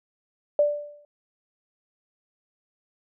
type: tone with exponential decay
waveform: sine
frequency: 587.3 Hz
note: D5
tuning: in tune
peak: -14 dBFS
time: 0.59-1.05 s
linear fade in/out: 2 ms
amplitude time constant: 100 ms
effects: none